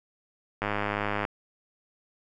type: click train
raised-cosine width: 0.5 ms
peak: -13 dBFS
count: 66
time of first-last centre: 0.62-1.251 s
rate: 103 Hz
effects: none